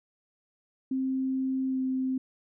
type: tone with pitch glide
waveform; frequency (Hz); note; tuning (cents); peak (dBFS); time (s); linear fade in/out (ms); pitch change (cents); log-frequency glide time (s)
sine; 263.2 to 260.6; C4 to C4; +10 to -7; -26; 0.91-2.18; 5; -17; 1.68-1.79
effects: none